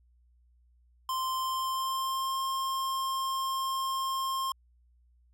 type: tone with pitch glide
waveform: square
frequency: 1043 to 1063.7 Hz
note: C6 to C6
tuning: -6 to +28 cents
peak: -30 dBFS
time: 1.09-4.52 s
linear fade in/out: 2 ms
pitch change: +34 cents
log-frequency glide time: 1.36-2.4 s
effects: added 60 Hz sine -61 dBFS peak until 5.33 s